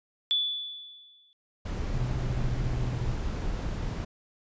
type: tone with exponential decay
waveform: sine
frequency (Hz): 3458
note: A7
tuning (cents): -31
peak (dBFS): -21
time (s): 0.31-1.33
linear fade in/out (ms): 0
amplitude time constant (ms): 220
type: noise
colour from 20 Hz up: brown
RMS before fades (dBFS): -31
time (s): 1.65-4.05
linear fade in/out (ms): 10
type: tone with tremolo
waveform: triangle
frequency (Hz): 123.6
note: B2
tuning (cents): +2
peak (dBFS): -26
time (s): 1.94-3.14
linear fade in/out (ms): 5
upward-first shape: square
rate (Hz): 14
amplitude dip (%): 55
effects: resampled to 16000 Hz